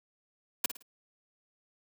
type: noise with echo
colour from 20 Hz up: white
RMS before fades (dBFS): -27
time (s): 0.64-0.66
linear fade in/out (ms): 5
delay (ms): 55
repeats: 3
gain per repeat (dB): -10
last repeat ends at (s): 0.825
effects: high-pass 150 Hz 12 dB/octave